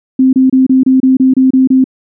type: tone bursts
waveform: sine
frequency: 261.1 Hz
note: C4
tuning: 3 cents flat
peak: -4 dBFS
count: 10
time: 0.19-1.842 s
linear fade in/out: 5 ms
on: 140 ms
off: 28 ms
effects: none